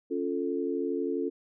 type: chord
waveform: sine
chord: Db augmented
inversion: none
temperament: equal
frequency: 277.2 / 349.2 / 440 Hz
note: Db4 / F4 / A4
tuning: 0 / 0 / 0 cents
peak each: -32 dBFS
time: 0.1-1.3 s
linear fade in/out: 20 ms
effects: none